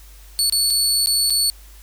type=tone with dropouts; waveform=25% pulse; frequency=4435 Hz; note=C#8; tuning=in tune; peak=-11 dBFS; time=0.39-1.5 s; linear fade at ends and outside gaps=0 ms; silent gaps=0.498-0.524 / 0.702-0.706 / 1.06-1.071 / 1.299-1.305 s; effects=added 50 Hz sine -41 dBFS peak until 1.82 s + white hiss -49 dBFS RMS until 1.82 s